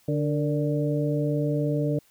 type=harmonic tone with a mistuned harmonic; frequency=146.83 Hz; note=D3; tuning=in tune; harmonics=1 / 2 / 3 / 4; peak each=-25 / -28 / -30 / -31 dBFS; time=0.08-1.99 s; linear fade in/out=5 ms; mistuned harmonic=3; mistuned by=+66 cents; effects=white hiss -61 dBFS RMS until 2.1 s